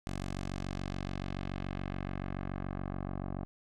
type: tone with low-pass filter sweep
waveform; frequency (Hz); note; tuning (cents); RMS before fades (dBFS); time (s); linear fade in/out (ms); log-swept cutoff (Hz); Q
10% pulse; 47.01; F#1; +28; -38; 0.07-3.45; 0; 9100 to 910; 1
effects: none